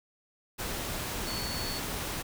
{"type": "tone in noise", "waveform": "sine", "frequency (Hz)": 4435, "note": "C#8", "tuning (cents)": 0, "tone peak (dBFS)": -37, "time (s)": [1.26, 1.8], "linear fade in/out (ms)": 20, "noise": "pink", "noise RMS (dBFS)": -35, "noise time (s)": [0.58, 2.23], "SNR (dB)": -5, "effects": []}